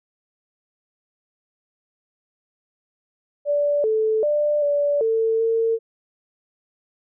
sine tone with pitch steps, 581 / 437.4 / 593 / 578 / 448.4 / 453.4 Hz, D5 / A4 / D5 / D5 / A4 / A#4, -19 / -10 / +17 / -28 / +33 / -48 cents, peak -17 dBFS, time 3.45-5.79 s, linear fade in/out 50 ms, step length 390 ms, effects none

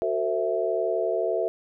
sine chord, F# half-diminished seventh, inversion none, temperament equal with one note detuned, 370 / 451.6 / 523.3 / 659.3 Hz, F#4 / A4 / C5 / E5, 0 / +45 / 0 / 0 cents, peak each -29 / -28 / -32 / -26 dBFS, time 0.02-1.48 s, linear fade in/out 0 ms, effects none

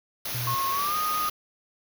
white band-stop noise, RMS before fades -32 dBFS, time 0.25-1.3 s, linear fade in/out 5 ms, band 6500 to 10000 Hz, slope 96 dB/octave
sine tone, 121.5 Hz, B2, 28 cents flat, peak -30 dBFS, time 0.34-0.55 s, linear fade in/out 10 ms
sine tone with pitch glide, 1084 to 1238 Hz, C#6 to D#6, -39 to -9 cents, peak -25 dBFS, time 0.47-1.29 s, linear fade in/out 2 ms, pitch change +230 cents, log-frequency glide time 0.71-0.96 s
effects none

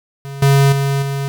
square tone with level steps, 138.59 Hz, C#3, in tune, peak -27 / -9 / -15 / -19 dBFS, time 0.25-1.28 s, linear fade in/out 0 ms, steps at 0.42 / 0.72 / 1.02 s, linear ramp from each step 5 ms, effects none

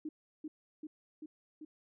sine tone with echo, 307.7 Hz, D#4, 19 cents flat, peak -37 dBFS, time 0.05-0.09 s, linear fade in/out 5 ms, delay 390 ms, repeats 4, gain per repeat -2 dB, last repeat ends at 1.65 s, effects none

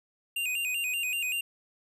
square tone with vibrato, 2637 Hz, E7, in tune, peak -29 dBFS, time 0.36-1.41 s, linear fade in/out 5 ms, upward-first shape square, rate 5.2 Hz, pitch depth 94 cents each way, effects none

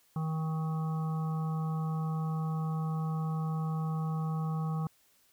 harmonic tone, 158.6 Hz, D#3, 33 cents sharp, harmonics 1 / 3 / 5 / 7 / 8, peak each -30 / -48 / -44 / -45 / -49 dBFS, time 0.16-4.87 s, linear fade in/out 2 ms, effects white hiss -67 dBFS RMS until 5.32 s

